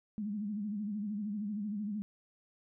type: tone with vibrato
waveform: sine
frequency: 207.7 Hz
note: G#3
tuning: in tune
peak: -34 dBFS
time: 0.18-2.02 s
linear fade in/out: 0 ms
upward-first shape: sine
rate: 13 Hz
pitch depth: 84 cents each way
effects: none